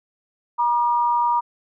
sine tone pair together, 955 / 1203.2 Hz, A#5 / D6, +42 / +42 cents, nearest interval major third, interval 400 cents, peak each -17 / -25 dBFS, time 0.58-1.41 s, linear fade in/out 20 ms, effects none

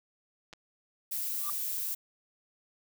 clicks, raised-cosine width 0.2 ms, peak -30 dBFS, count 2, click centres 0.529 / 0.535 s
violet noise, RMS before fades -34 dBFS, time 1.11-1.95 s, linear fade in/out 10 ms
triangle tone with exponential growth, 1174.7 Hz, D6, in tune, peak -31 dBFS, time 1.38-1.5 s, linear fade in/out 1 ms, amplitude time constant 26 ms
effects none

